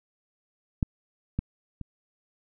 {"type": "clicks", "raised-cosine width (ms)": 5, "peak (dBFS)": [-11, -14, -24], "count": 3, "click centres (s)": [0.828, 1.39, 1.813], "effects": []}